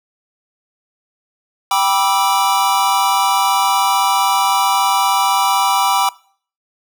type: chord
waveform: square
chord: E minor seventh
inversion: first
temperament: equal with one note detuned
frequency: 784 / 977 / 1174.7 / 1318.5 Hz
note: G5 / B5 / D6 / E6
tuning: 0 / -19 / 0 / 0 cents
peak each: -18 / -18 / -20 / -24 dBFS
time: 1.71-6.09 s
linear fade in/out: 2 ms
effects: noise-tail reverb RT60 0.5 s tail -22 dB re dry